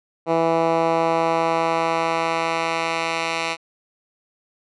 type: tone with band-pass filter sweep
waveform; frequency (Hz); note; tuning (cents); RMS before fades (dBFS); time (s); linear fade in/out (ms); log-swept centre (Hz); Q
10% pulse; 164.81; E3; 0; -21; 0.26-3.57; 50; 580 to 2600; 0.87
effects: resampled to 24000 Hz